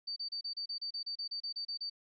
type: tone bursts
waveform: sine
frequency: 4600 Hz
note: D8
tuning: 37 cents flat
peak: -36 dBFS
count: 15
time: 0.07-1.899 s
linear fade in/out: 10 ms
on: 93 ms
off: 31 ms
effects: none